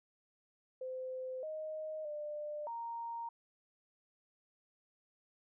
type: tone with pitch steps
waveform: sine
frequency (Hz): 515 / 623 / 597 / 930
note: C5 / D#5 / D5 / A#5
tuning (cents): -28 / +2 / +28 / -4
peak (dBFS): -39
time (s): 0.81-3.29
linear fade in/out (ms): 5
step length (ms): 620
effects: none